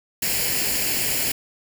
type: noise with comb filter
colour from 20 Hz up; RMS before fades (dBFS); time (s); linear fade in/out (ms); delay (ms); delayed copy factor
white; -23; 0.22-1.32; 5; 0.41; +0.65
effects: none